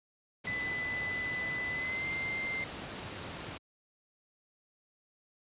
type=noise; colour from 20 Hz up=pink; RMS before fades=-41 dBFS; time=0.44-3.58 s; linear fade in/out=10 ms
type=tone with pitch glide; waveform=sine; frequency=2000 to 2090 Hz; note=B6 to C7; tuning=+21 to -2 cents; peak=-33 dBFS; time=0.47-2.64 s; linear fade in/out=2 ms; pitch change=+77 cents; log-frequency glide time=1.72-2.07 s
effects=high-pass 80 Hz 12 dB/octave + resampled to 8000 Hz